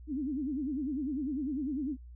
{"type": "tone with vibrato", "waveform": "sine", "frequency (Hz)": 280, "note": "C#4", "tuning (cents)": 18, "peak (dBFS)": -31, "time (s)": [0.07, 1.97], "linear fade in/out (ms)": 50, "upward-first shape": "sine", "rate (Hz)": 10, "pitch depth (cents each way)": 190, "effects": ["added 60 Hz sine -46 dBFS peak until 2.15 s"]}